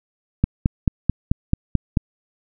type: click train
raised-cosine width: 5 ms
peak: -3 dBFS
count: 8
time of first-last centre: 0.44-1.972 s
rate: 4.57 Hz
effects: none